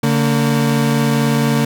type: tone pair together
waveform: 35% pulse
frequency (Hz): 143.2 / 227.3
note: D3 / A#3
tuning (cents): -43 / -43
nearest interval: minor sixth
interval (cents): 800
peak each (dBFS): -14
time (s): 0.03-1.65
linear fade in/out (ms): 5
effects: none